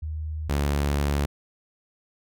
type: tone pair in turn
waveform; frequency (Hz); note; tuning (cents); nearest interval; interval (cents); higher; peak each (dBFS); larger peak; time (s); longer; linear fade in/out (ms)
sine / sawtooth; 77.7 / 71.66; D#2 / D2; -2 / -42; minor second; 140; first; -28 / -18; second; 0.02-0.49 / 0.49-1.26; second; 10
effects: none